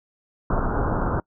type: low-pass noise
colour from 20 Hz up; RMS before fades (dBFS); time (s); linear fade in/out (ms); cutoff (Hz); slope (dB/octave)
pink; -23; 0.5-1.2; 2; 1500; 96
effects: noise-tail reverb RT60 0.1 s tail -24 dB re dry